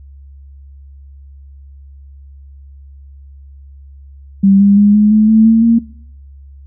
sine tone with pitch steps, 196 / 200.6 / 205.3 / 210.1 / 215 / 220 / 225.1 / 230.4 Hz, G3 / G3 / G#3 / G#3 / A3 / A3 / A3 / A#3, 0 / +40 / -20 / +20 / -40 / 0 / +40 / -20 cents, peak -5 dBFS, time 4.43-5.79 s, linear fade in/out 10 ms, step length 170 ms, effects noise-tail reverb RT60 0.6 s tail -20 dB re dry + added 69 Hz sine -34 dBFS peak until 6.66 s

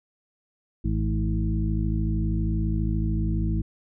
harmonic tone with a mistuned harmonic, 53.6 Hz, A1, 45 cents flat, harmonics 1 / 2 / 3 / 4 / 6, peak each -25 / -28 / -30 / -31 / -33 dBFS, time 0.84-3.62 s, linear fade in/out 10 ms, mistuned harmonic 2, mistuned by -16 cents, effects none

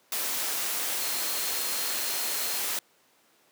sine tone in noise, 4218 Hz, C8, 13 cents sharp, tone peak -39 dBFS, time 1.01-2.59 s, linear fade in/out 2 ms, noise white, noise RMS -30 dBFS, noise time 0.12-2.79 s, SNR -12 dB, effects pink hiss -63 dBFS RMS until 3.51 s + high-pass 300 Hz 12 dB/octave

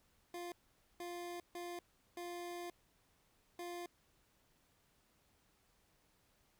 25% pulse tone bursts at uneven times, 349.5 Hz, F4, 1 cent sharp, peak -40 dBFS, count 5, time 0.34-0.52 / 1-1.4 / 1.55-1.79 / 2.17-2.7 / 3.59-3.86 s, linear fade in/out 2 ms, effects pink hiss -74 dBFS RMS until 6.59 s

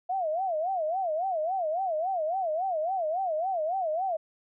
sine tone with vibrato, 690 Hz, F5, 21 cents flat, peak -26 dBFS, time 0.09-4.17 s, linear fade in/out 10 ms, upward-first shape sine, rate 3.6 Hz, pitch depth 210 cents each way, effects none

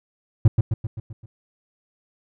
triangle tone with echo, 109.7 Hz, A2, 5 cents flat, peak -6 dBFS, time 0.45-0.48 s, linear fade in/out 5 ms, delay 130 ms, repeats 6, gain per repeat -5 dB, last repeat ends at 1.26 s, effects none

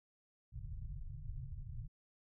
pink low-pass noise, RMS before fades -45 dBFS, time 0.52-1.88 s, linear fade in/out 20 ms, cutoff 150 Hz, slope 96 dB/octave, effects none

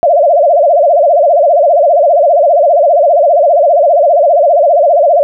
sine tone with vibrato, 627 Hz, D#5, 13 cents sharp, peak -4 dBFS, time 0.03-5.23 s, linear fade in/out 0 ms, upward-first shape sine, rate 15 Hz, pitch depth 210 cents each way, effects none

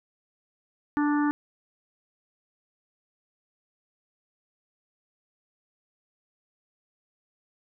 harmonic tone, 293.9 Hz, D4, 1 cent sharp, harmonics 1 / 3 / 4 / 5 / 6, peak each -22 / -32 / -34 / -36 / -38 dBFS, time 0.97-1.31 s, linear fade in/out 0 ms, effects none

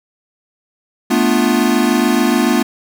square chord, B half-diminished seventh, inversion third, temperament equal, 220 / 246.9 / 293.7 / 349.2 Hz, A3 / B3 / D4 / F4, 0 / 0 / 0 / 0 cents, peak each -18 / -16 / -19 / -19 dBFS, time 1.1-2.63 s, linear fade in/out 10 ms, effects none

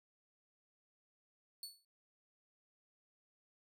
sawtooth tone with exponential decay, 4435 Hz, C#8, in tune, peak -39 dBFS, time 1.63-1.85 s, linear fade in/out 2 ms, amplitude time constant 47 ms, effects none

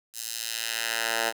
10% pulse tone with high-pass filter sweep, 114 Hz, A#2, 38 cents flat, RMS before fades -30 dBFS, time 0.13-1.33 s, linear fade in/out 50 ms, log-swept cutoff 6900 to 780 Hz, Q 0.85, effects 8-bit

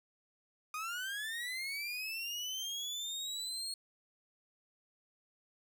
30% pulse linear sweep, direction up, 1220 to 4300 Hz, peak -35 dBFS, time 0.74-3.74 s, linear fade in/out 2 ms, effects none

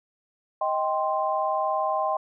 sine chord, C minor, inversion first, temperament just, 627.9 / 784.9 / 1046.5 Hz, Eb5 / G5 / C6, +16 / +2 / 0 cents, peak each -27 dBFS, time 0.61-2.17 s, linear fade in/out 5 ms, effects none

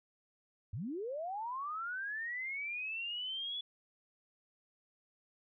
sine linear sweep, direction up, 81.9 to 3433 Hz, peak -37 dBFS, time 0.73-3.61 s, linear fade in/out 5 ms, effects none

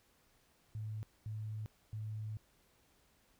sine tone bursts at uneven times, 108 Hz, A2, 32 cents flat, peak -39 dBFS, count 3, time 0.75-1.03 / 1.26-1.66 / 1.93-2.37 s, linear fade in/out 0 ms, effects pink hiss -71 dBFS RMS until 3.39 s

